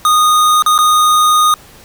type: tone with dropouts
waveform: square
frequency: 1234 Hz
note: D#6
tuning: 15 cents flat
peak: -8 dBFS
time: 0.05-1.54 s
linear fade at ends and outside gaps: 1 ms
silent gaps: 0.623-0.662 / 0.779-0.788 s
effects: pink hiss -40 dBFS RMS until 1.84 s